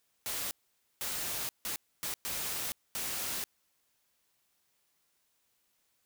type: noise bursts at uneven times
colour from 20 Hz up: white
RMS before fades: -36 dBFS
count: 6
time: 0.26-0.51 / 1.01-1.49 / 1.65-1.76 / 2.03-2.14 / 2.25-2.72 / 2.95-3.44 s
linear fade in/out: 0 ms
effects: white hiss -75 dBFS RMS until 6.05 s